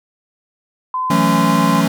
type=tone with pitch glide; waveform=sine; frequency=1022 to 1034.5 Hz; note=C6 to C6; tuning=-41 to -20 cents; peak=-17 dBFS; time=0.94-1.81 s; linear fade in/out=2 ms; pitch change=+21 cents; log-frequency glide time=1.23-1.56 s
type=chord; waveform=square; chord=F# minor seventh; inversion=third; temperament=equal; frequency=164.81 / 185 / 220 / 277.2 Hz; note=E3 / F#3 / A3 / C#4; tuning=0 / 0 / 0 / 0 cents; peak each=-19 dBFS; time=1.1-1.88 s; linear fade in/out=5 ms
effects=none